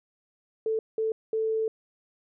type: tone bursts at uneven times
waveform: sine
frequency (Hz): 441.8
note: A4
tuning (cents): +7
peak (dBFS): -24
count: 3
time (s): 0.66-0.79 / 0.98-1.12 / 1.33-1.68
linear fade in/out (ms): 2
effects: none